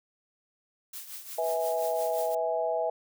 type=noise with tremolo; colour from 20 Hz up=blue; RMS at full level=-39 dBFS; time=0.93-2.35 s; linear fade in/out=5 ms; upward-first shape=triangle; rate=5.7 Hz; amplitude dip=70%
type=chord; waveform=sine; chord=E major; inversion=second; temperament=equal with one note detuned; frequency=493.9 / 649.8 / 830.6 Hz; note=B4 / E5 / G#5; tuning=0 / -25 / 0 cents; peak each=-32 / -28 / -33 dBFS; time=1.38-2.9 s; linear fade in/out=5 ms
effects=none